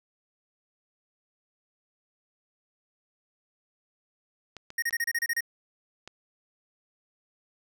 clicks, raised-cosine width 0.2 ms, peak -25 dBFS, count 4, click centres 4.567 / 4.704 / 4.908 / 6.076 s
square tone bursts, 1864.7 Hz, A#6, in tune, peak -26 dBFS, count 9, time 4.78-5.407 s, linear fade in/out 5 ms, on 43 ms, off 30 ms
effects none

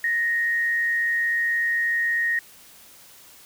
sine tone with frequency modulation, 1864.7 Hz, A#6, in tune, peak -20 dBFS, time 0.04-2.39 s, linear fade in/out 2 ms, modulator 113 Hz, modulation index 0.32, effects white hiss -49 dBFS RMS until 3.45 s

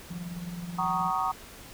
sine tone with tremolo, 174.2 Hz, F3, 4 cents flat, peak -32 dBFS, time 0.1-1.11 s, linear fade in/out 10 ms, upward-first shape sine, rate 19 Hz, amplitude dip 60%
sine chord, D# minor seventh, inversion first, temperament equal with one note detuned, 758.6 / 932.3 / 1108.7 / 1244.5 Hz, F#5 / A#5 / C#6 / D#6, +43 / 0 / 0 / 0 cents, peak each -31 dBFS, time 0.78-1.32 s, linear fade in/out 10 ms
effects pink hiss -47 dBFS RMS until 1.73 s

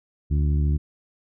harmonic tone, 73.42 Hz, D2, in tune, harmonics 1 / 2 / 3 / 4 / 5, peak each -19 / -25 / -35 / -36 / -42 dBFS, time 0.3-0.78 s, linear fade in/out 20 ms, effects none

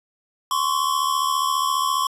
square tone pair together, 1046.5 / 1121.2 Hz, C6 / C#6, 0 / +19 cents, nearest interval minor second, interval 119 cents, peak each -23 dBFS, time 0.51-2.07 s, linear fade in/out 2 ms, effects resampled to 32000 Hz + 9-bit

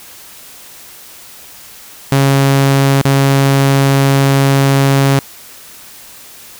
sawtooth tone with dropouts, 137.4 Hz, C#3, 15 cents flat, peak -4 dBFS, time 2.12-5.19 s, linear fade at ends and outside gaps 2 ms, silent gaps 3.015-3.051 s, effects white hiss -36 dBFS RMS until 6.59 s

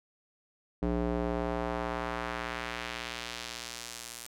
square tone with band-pass filter sweep, 59.1 Hz, A#1, 24 cents sharp, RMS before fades -35 dBFS, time 0.82-4.27 s, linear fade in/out 5 ms, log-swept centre 330 to 9600 Hz, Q 0.92, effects none

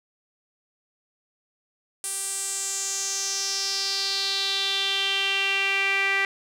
sawtooth tone with band-pass filter sweep, 392 Hz, G4, in tune, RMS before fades -26 dBFS, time 2.04-6.25 s, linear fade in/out 0 ms, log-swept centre 9300 to 2100 Hz, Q 4.4, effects none

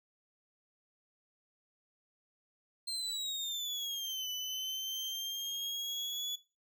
35% pulse exponential two-way sweep, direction down then up, 4180 to 2988 to 3423 Hz, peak -34 dBFS, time 2.87-6.36 s, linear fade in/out 10 ms, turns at 4.3 s, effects noise-tail reverb RT60 0.3 s tail -19 dB re dry

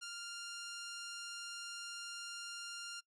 10% pulse tone with vibrato, 1396.9 Hz, F6, in tune, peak -35 dBFS, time 0.01-3.01 s, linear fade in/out 20 ms, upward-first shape triangle, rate 20 Hz, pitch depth 12 cents each way, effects noise-tail reverb RT60 0.1 s tail -23 dB re dry + low-pass 9000 Hz 12 dB/octave

